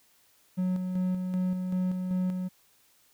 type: tone with tremolo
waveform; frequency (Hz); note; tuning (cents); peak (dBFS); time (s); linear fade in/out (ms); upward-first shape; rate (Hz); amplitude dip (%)
triangle; 183.6; F#3; -13; -23; 0.57-2.49; 20; square; 2.6; 40
effects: white hiss -64 dBFS RMS until 3.13 s